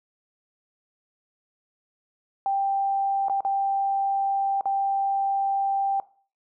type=tone with dropouts; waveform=sine; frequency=787 Hz; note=G5; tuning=7 cents sharp; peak=-21 dBFS; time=2.46-6 s; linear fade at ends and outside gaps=1 ms; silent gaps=3.284-3.297 / 3.406-3.449 / 4.61-4.656 s; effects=noise-tail reverb RT60 0.4 s tail -18 dB re dry